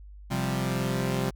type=chord; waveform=sawtooth; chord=C suspended fourth; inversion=none; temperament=equal; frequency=130.81 / 174.61 / 196 Hz; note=C3 / F3 / G3; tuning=0 / 0 / 0 cents; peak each=-25 / -28 / -27 dBFS; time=0.3-1.31 s; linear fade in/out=20 ms; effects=added 50 Hz sine -43 dBFS peak until 1.35 s